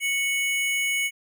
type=tone pair together; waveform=square; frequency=2217 / 2950 Hz; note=C#7 / F#7; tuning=0 / -6 cents; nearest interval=perfect fourth; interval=494 cents; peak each=-24 / -31 dBFS; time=0-1.11 s; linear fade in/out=50 ms; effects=none